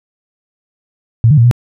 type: tone with pitch steps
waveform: sine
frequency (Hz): 114.4 / 151.5 / 116.9 / 121.4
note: A#2 / D#3 / A#2 / B2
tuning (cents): -32 / -46 / +5 / -29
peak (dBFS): -4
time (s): 1.24-1.512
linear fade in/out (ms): 0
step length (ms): 68
effects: none